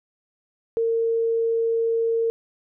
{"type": "tone", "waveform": "sine", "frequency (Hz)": 457.1, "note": "A#4", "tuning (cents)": -34, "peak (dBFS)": -19, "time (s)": [0.77, 2.3], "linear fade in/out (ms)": 0, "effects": []}